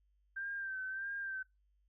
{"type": "tone with vibrato", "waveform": "sine", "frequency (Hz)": 1568, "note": "G6", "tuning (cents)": 0, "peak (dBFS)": -38, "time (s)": [0.36, 1.43], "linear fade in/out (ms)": 10, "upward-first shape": "sine", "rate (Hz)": 1.6, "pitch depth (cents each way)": 48, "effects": ["noise-tail reverb RT60 0.2 s tail -22 dB re dry", "added 50 Hz sine -70 dBFS peak until 1.88 s"]}